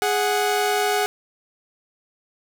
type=tone pair together; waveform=sawtooth; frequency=415.3 / 739.1 Hz; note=G#4 / F#5; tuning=0 / -2 cents; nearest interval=minor seventh; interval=998 cents; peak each=-18 dBFS; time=0.02-1.06 s; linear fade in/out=0 ms; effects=none